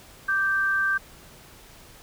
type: tone pair together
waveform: sine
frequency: 1174.7 / 1565.9 Hz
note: D6 / G6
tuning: 0 / -2 cents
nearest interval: perfect fourth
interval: 498 cents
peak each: -30 / -21 dBFS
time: 0.28-0.98 s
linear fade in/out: 10 ms
effects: pink hiss -49 dBFS RMS until 2.02 s